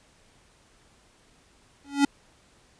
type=tone with exponential growth; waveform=square; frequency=281.6 Hz; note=C#4; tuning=27 cents sharp; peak=-15 dBFS; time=1.84-2.05 s; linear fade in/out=5 ms; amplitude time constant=44 ms; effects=pink hiss -60 dBFS RMS until 2.79 s + resampled to 22050 Hz